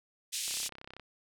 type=band-pass noise; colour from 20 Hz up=white; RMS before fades=-36 dBFS; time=0.32-0.69 s; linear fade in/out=20 ms; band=2600 to 9700 Hz; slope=24 dB/octave
type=click train; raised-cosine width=0.3 ms; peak=-30 dBFS; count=18; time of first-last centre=0.48-0.997 s; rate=32.9 Hz
effects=none